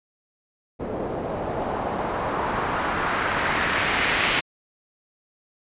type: noise with low-pass filter sweep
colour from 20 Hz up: white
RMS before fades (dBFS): -25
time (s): 0.79-4.41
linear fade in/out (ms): 20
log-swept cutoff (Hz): 490 to 2600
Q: 1.5
effects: resampled to 8000 Hz